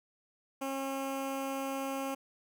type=tone with notch filter; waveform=15% pulse; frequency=270.8 Hz; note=C#4; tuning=40 cents flat; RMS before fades=-36 dBFS; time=0.61-2.15 s; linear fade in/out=10 ms; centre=4200 Hz; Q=1.9; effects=none